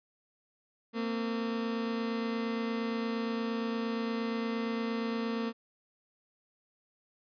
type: tone pair together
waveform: 30% pulse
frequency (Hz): 228.3 / 256.9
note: A#3 / C4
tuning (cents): -36 / -32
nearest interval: major second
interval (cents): 204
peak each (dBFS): -29 / -37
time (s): 0.93-5.53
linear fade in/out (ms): 50
effects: resampled to 11025 Hz